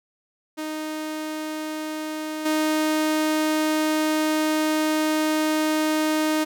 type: tone with level steps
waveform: sawtooth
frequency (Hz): 310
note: D#4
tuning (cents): -6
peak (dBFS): -24 / -16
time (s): 0.57-6.45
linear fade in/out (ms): 20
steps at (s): 2.45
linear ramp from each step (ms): 10
effects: none